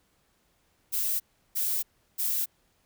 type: noise bursts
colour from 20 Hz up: violet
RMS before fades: -28 dBFS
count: 3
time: 0.92-2.46 s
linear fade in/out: 20 ms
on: 280 ms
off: 350 ms
effects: pink hiss -69 dBFS RMS until 2.85 s